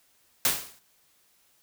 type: noise with exponential decay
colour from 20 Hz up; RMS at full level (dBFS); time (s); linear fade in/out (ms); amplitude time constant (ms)
white; -20; 0.45-0.79; 1; 73
effects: white hiss -65 dBFS RMS until 1.62 s